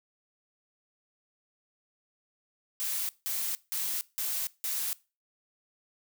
blue noise bursts, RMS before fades -32 dBFS, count 5, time 2.8-4.93 s, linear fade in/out 0 ms, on 290 ms, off 170 ms, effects noise-tail reverb RT60 0.3 s tail -21 dB re dry

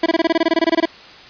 25% pulse tone bursts, 329.6 Hz, E4, in tune, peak -8 dBFS, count 16, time 0.03-0.856 s, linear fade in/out 5 ms, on 31 ms, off 22 ms, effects white hiss -40 dBFS RMS until 1.29 s + resampled to 11025 Hz

